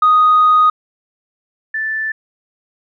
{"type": "tone pair in turn", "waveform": "sine", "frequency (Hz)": [1244.5, 1760], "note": ["D#6", "A6"], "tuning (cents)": [0, 0], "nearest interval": "tritone", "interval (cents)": 600, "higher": "second", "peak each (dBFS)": [-6, -17], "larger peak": "first", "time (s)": [[0.02, 0.7], [1.74, 2.12]], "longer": "first", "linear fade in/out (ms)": 5, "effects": ["tanh soft clip ceiling -4 dBFS"]}